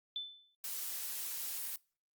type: tone with exponential decay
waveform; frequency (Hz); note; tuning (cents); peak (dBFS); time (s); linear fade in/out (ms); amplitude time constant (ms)
sine; 3518; A7; -1; -34; 0.16-0.55; 1; 83
type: noise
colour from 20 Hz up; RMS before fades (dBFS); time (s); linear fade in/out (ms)
blue; -40; 0.64-1.76; 2
effects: noise-tail reverb RT60 0.4 s tail -25 dB re dry + Opus 48 kbps